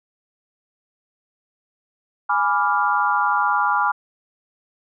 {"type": "chord", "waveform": "sine", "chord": "G# diminished seventh", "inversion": "none", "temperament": "equal", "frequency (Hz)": [830.6, 987.8, 1174.7, 1396.9], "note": ["G#5", "B5", "D6", "F6"], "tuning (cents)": [0, 0, 0, 0], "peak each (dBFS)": -22, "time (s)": [2.29, 3.92], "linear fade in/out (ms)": 10, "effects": []}